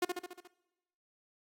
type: tone with echo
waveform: sawtooth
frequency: 357.9 Hz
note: F4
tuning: 42 cents sharp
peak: -24 dBFS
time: 0.02-0.05 s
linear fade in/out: 5 ms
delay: 71 ms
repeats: 6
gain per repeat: -4 dB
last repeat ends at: 0.476 s
effects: noise-tail reverb RT60 1.0 s tail -20 dB re dry + AAC 48 kbps